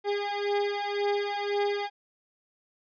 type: beating tone pair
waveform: 30% pulse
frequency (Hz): 406.5 / 408.4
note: G#4 / G#4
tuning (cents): -37 / -29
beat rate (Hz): 1.9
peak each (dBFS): -27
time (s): 0.04-1.9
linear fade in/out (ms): 50
effects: resampled to 11025 Hz